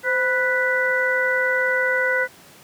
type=harmonic tone with a mistuned harmonic; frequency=493.9 Hz; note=B4; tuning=in tune; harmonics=1 / 2 / 3 / 4; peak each=-23 / -31 / -21 / -23 dBFS; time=0.03-2.28 s; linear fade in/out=50 ms; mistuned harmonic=1; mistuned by=+73 cents; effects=pink hiss -47 dBFS RMS until 2.63 s + high-pass 150 Hz 12 dB/octave